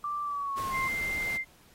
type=tone with pitch glide; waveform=sine; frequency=1174.7 to 1064.8 Hz; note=D6 to C6; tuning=0 to +30 cents; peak=-30 dBFS; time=0.04-0.88 s; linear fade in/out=2 ms; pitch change=-170 cents; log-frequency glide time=0.23-0.73 s
type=noise; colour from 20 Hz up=pink; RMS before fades=-42 dBFS; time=0.56-1.38 s; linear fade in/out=20 ms
type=tone; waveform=sine; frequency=2092 Hz; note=C7; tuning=1 cent flat; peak=-29 dBFS; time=0.71-1.45 s; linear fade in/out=50 ms
effects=pink hiss -60 dBFS RMS until 1.74 s + AAC 48 kbps